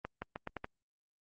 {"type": "accelerating click train", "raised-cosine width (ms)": 0.5, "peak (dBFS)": -23, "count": 6, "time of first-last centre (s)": [0.05, 0.644], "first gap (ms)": 170, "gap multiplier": 0.82, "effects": ["Opus 24 kbps"]}